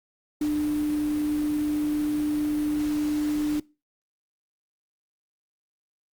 sine tone in noise, 299 Hz, D4, 31 cents sharp, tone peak -22 dBFS, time 0.41-3.6 s, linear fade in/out 5 ms, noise pink, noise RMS -40 dBFS, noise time 0.41-3.6 s, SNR +15 dB, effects noise-tail reverb RT60 0.3 s tail -23 dB re dry + Opus 48 kbps

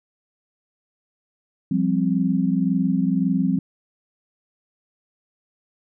sine chord, F suspended second, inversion none, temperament just, 174.61 / 196.44 / 261.9 Hz, F3 / G3 / C4, 0 / +4 / +2 cents, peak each -22 dBFS, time 1.71-3.59 s, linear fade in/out 5 ms, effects none

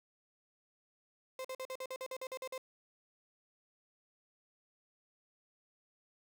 35% pulse tone bursts, 520 Hz, C5, 11 cents flat, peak -38 dBFS, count 12, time 1.39-2.579 s, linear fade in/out 2 ms, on 56 ms, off 47 ms, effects none

